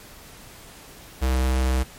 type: tone with notch filter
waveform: square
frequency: 64.5 Hz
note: C2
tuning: 24 cents flat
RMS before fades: -21 dBFS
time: 1.21-1.84 s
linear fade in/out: 20 ms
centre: 150 Hz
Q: 1.4
effects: pink hiss -45 dBFS RMS until 1.98 s + MP3 64 kbps